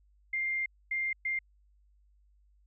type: tone bursts at uneven times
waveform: sine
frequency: 2106 Hz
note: C7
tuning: 11 cents sharp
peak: -29 dBFS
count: 3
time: 0.33-0.66 / 0.91-1.13 / 1.25-1.39 s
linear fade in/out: 5 ms
effects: added 50 Hz sine -62 dBFS peak until 2.66 s